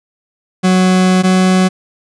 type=tone pair in turn; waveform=40% pulse; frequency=185 / 185.81 Hz; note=F#3 / F#3; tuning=0 / +8 cents; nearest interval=unison; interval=8 cents; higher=second; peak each=-7 dBFS; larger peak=neither; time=0.63-1.23 / 1.23-1.69 s; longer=first; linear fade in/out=20 ms; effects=resampled to 22050 Hz